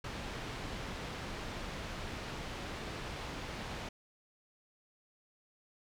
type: low-pass noise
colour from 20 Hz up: pink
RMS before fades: -42 dBFS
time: 0.04-3.89 s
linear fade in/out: 5 ms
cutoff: 4300 Hz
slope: 12 dB/octave
effects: none

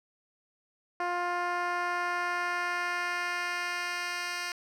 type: tone with band-pass filter sweep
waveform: 10% pulse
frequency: 352.5 Hz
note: F4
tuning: 16 cents sharp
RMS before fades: -32 dBFS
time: 1-4.52 s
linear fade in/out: 2 ms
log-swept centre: 770 to 3700 Hz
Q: 0.86
effects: none

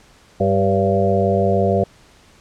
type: harmonic tone with a mistuned harmonic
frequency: 97.8 Hz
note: G2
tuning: 4 cents flat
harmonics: 1 / 2 / 4 / 5 / 6 / 7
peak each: -21 / -21 / -21 / -21 / -21 / -21 dBFS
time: 0.4-1.84 s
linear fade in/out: 5 ms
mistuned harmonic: 6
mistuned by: -34 cents
effects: pink hiss -50 dBFS RMS until 2.4 s + low-pass 8000 Hz 12 dB/octave

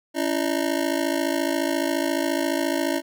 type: ring-modulated tone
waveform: 25% pulse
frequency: 307.3 Hz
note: D#4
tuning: 21 cents flat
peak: -15 dBFS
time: 0.14-3.02 s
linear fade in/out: 50 ms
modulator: 27.2 Hz
effects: none

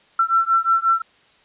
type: beating tone pair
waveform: sine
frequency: 1343 / 1348.6 Hz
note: E6 / E6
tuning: +32 / +39 cents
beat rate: 5.6 Hz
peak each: -18 dBFS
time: 0.19-1.02 s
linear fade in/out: 5 ms
effects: white hiss -55 dBFS RMS until 1.44 s + resampled to 8000 Hz

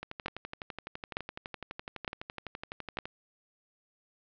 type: two click trains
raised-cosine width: 0.3 ms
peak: -15 / -22 dBFS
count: 4 / 37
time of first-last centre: 0.26-2.987 / 0.03-3.055 s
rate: 1.1 / 11.9 Hz
effects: low-pass 4000 Hz 12 dB/octave

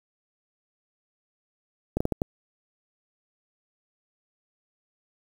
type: slowing click train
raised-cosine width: 2 ms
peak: -11 dBFS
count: 5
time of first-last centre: 1.97-2.219 s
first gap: 35 ms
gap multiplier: 1.4
effects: 7-bit

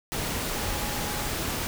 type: tone in noise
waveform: sine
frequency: 834 Hz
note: G#5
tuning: 7 cents sharp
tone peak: -39 dBFS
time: 0.56-1.28 s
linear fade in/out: 0 ms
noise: pink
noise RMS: -30 dBFS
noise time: 0.12-1.67 s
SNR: -12 dB
effects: none

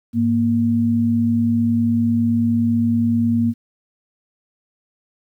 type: tone pair together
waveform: sine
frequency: 104.2 / 233.9 Hz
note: G#2 / A#3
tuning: +6 / +6 cents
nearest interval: octave + major second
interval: 1400 cents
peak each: -22 / -15 dBFS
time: 0.13-3.54 s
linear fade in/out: 50 ms
effects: 9-bit

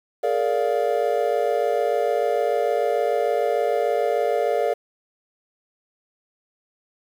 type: chord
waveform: triangle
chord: Bb dominant seventh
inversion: third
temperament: just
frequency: 419.5 / 466.2 / 582.7 / 699.2 Hz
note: Ab4 / Bb4 / D5 / F5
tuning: +17 / 0 / -14 / +2 cents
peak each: -24 / -22 / -22 / -23 dBFS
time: 0.23-4.74 s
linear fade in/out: 10 ms
effects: 8-bit

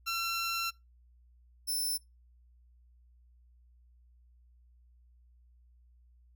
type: tone pair in turn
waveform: 15% pulse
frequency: 1355 / 5321 Hz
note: E6 / E8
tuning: +47 / +15 cents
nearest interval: 2 octaves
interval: 2368 cents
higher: second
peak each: -25 dBFS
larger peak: neither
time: 0.06-0.71 / 1.67-1.98 s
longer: first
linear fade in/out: 20 ms
effects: noise-tail reverb RT60 0.2 s tail -22 dB re dry + added 60 Hz sine -59 dBFS peak until 6.35 s

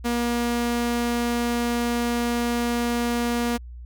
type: tone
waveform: sawtooth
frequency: 238.1 Hz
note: A#3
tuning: 37 cents sharp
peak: -18 dBFS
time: 0.04-3.58 s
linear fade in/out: 20 ms
effects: added 60 Hz sine -36 dBFS peak until 3.85 s

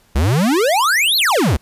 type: exponential two-way sweep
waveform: square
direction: up then down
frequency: 61.74 to 4434 to 61.74 Hz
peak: -13 dBFS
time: 0.15-1.57 s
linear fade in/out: 10 ms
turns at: 1.17 s
effects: pink hiss -54 dBFS RMS until 1.61 s + resampled to 32000 Hz

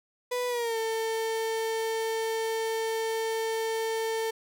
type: tone with pitch glide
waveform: 35% pulse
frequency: 493.9 to 447.7 Hz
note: B4 to A4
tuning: 0 to +30 cents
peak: -26 dBFS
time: 0.31-4.31 s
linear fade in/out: 10 ms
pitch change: -170 cents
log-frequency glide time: 0.48-0.77 s
effects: none

